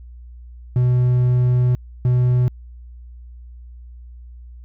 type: tone bursts at uneven times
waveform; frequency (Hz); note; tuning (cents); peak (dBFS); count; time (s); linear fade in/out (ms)
triangle; 124.3; B2; +12; -11; 2; 0.76-1.75 / 2.05-2.48; 0
effects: added 60 Hz sine -36 dBFS peak until 4.64 s